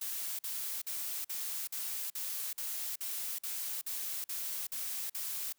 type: noise bursts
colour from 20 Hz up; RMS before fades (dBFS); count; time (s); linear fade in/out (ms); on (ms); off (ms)
blue; -38; 13; 0.01-5.526; 5; 380; 48
effects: white hiss -74 dBFS RMS until 5.58 s